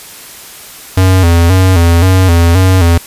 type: tone with vibrato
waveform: square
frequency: 89 Hz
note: F2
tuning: 33 cents sharp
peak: -5 dBFS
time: 0.97-2.98 s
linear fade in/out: 5 ms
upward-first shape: square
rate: 1.9 Hz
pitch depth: 85 cents each way
effects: white hiss -31 dBFS RMS until 3.06 s + resampled to 32000 Hz